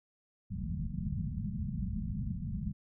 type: low-pass noise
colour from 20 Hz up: white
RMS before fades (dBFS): -36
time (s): 0.5-2.73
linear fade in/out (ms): 20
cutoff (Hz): 220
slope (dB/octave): 96
effects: none